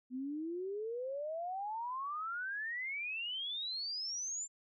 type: exponential sweep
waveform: sine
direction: up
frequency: 246.9 to 7360 Hz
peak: -37 dBFS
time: 0.1-4.48 s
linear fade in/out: 50 ms
effects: none